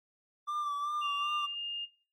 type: tone with vibrato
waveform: triangle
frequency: 1174.7 Hz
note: D6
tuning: in tune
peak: -30 dBFS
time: 0.47-1.47 s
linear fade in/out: 20 ms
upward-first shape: sine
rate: 2.6 Hz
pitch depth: 39 cents each way
type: tone with pitch glide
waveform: sine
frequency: 2794 to 2823 Hz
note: F7 to F7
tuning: 0 to +18 cents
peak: -35 dBFS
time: 1.01-1.86 s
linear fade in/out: 20 ms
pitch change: +18 cents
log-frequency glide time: 1.41-1.57 s
effects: noise-tail reverb RT60 0.4 s tail -17 dB re dry + AAC 48 kbps